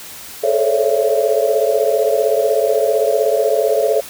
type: tone cluster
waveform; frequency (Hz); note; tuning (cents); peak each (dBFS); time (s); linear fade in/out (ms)
sine; 427.4 / 443.2 / 536 / 573 / 668; G#4 / A4 / C5 / D5 / E5; +50 / +13 / +42 / -43 / +23; -19; 0.43-4.01; 10
effects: white hiss -34 dBFS RMS until 4.09 s